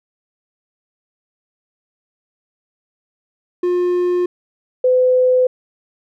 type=tone pair in turn; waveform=triangle / sine; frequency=356.3 / 506.9 Hz; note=F4 / B4; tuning=+35 / +45 cents; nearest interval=tritone; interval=610 cents; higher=second; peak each=-12 / -10 dBFS; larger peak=second; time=3.63-4.26 / 4.84-5.47 s; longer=neither; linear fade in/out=5 ms; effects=none